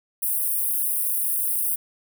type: high-pass noise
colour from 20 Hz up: white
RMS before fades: -24 dBFS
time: 0.22-1.76 s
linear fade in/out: 10 ms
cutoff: 8900 Hz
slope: 96 dB/octave
effects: none